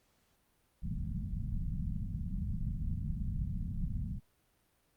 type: low-pass noise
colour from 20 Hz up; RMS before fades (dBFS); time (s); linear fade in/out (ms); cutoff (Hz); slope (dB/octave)
pink; -36; 0.82-4.2; 20; 210; 48
effects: pink hiss -73 dBFS RMS until 4.96 s + Opus 48 kbps